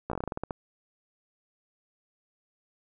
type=slowing click train; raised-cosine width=1 ms; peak=-18 dBFS; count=12; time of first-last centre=0.1-0.508 s; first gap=15 ms; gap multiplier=1.17; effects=none